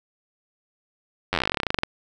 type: slowing click train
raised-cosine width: 0.3 ms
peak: -6 dBFS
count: 22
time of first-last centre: 1.33-1.834 s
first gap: 10 ms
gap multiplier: 1.08
effects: none